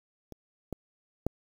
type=clicks; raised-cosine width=2 ms; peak=-30 / -21 / -14 dBFS; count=3; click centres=0.323 / 0.727 / 1.266 s; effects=8-bit